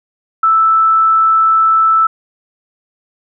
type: tone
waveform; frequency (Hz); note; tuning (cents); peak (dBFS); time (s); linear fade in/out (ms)
sine; 1318; E6; -1; -7; 0.43-2.07; 5
effects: none